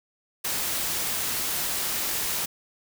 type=noise; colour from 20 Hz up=white; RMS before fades=-28 dBFS; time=0.44-2.46 s; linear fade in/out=10 ms; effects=none